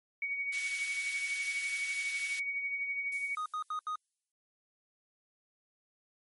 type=tone with tremolo; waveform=sine; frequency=2244 Hz; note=C#7; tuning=21 cents sharp; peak=-30 dBFS; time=0.22-3.35 s; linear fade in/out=2 ms; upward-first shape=triangle; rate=12 Hz; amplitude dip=55%
type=high-pass noise; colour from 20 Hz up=pink; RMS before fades=-43 dBFS; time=0.52-2.4 s; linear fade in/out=10 ms; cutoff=1900 Hz; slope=24 dB/octave
type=noise with exponential decay; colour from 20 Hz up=violet; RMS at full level=-45 dBFS; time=3.12-4.32 s; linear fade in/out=1 ms; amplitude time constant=260 ms
type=tone bursts; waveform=triangle; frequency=1244.5 Hz; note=D#6; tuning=in tune; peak=-31 dBFS; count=4; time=3.37-3.957 s; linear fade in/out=2 ms; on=89 ms; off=77 ms
effects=MP3 48 kbps